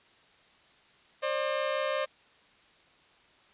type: tone pair together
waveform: sawtooth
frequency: 534.5 / 600 Hz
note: C5 / D5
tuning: +37 / +37 cents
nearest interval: major second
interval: 200 cents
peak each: -27 dBFS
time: 1.22-2.06 s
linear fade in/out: 20 ms
effects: white hiss -61 dBFS RMS until 3.53 s + resampled to 8000 Hz